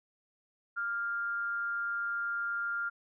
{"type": "tone with amplitude modulation", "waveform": "sine", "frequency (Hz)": 1396.9, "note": "F6", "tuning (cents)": 0, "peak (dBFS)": -29, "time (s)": [0.76, 2.9], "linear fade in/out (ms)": 20, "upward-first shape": "sine", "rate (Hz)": 208, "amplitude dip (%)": 45, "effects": []}